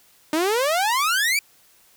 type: exponential sweep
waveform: sawtooth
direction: up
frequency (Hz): 299 to 2386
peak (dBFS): -15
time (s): 0.33-1.39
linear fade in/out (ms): 2
effects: white hiss -56 dBFS RMS until 1.96 s